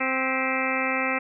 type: harmonic tone with a mistuned harmonic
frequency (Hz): 261.6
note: C4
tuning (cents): 0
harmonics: 1 / 2 / 3 / 4 / 5 / 6 / 7 / 8 / 9 / 10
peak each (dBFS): -31 / -31 / -33 / -35 / -31 / -36 / -32 / -31 / -31 / -32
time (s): 0-1.19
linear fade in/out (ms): 10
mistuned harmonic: 7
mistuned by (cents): +75
effects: none